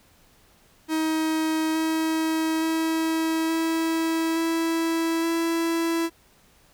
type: tone with pitch steps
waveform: 45% pulse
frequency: 316.8 / 319.7 / 322.7 / 325.7 / 328.7 / 331.8 Hz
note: D#4 / D#4 / E4 / E4 / E4 / E4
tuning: +31 / +47 / -37 / -21 / -5 / +11 cents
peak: -22 dBFS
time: 0.88-6.1 s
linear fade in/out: 50 ms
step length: 870 ms
effects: pink hiss -58 dBFS RMS until 6.73 s